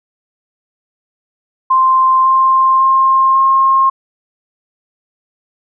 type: tone with pitch steps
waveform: sine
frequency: 1046 / 1053.9 / 1061.8 / 1069.8 Hz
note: C6 / C6 / C6 / C6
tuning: -1 / +12 / +25 / +38 cents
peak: -7 dBFS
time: 1.7-3.9 s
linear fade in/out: 10 ms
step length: 550 ms
effects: none